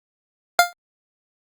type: tone with exponential decay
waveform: 25% pulse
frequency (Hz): 700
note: F5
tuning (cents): +4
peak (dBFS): -3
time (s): 0.59-0.73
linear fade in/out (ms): 1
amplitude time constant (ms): 30
effects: Opus 48 kbps